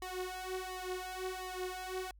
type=tone with flanger; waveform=sawtooth; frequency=370 Hz; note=F#4; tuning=in tune; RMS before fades=-41 dBFS; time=0.02-2.11 s; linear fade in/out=2 ms; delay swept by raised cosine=1 to 4.2 ms; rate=1.4 Hz; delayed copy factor=+0.9; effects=added 50 Hz sine -56 dBFS peak until 2.19 s